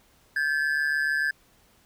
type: ring-modulated tone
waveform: triangle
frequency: 1648 Hz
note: G#6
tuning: 14 cents flat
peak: -18 dBFS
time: 0.36-1.31 s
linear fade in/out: 5 ms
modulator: 73.5 Hz
effects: pink hiss -61 dBFS RMS until 1.85 s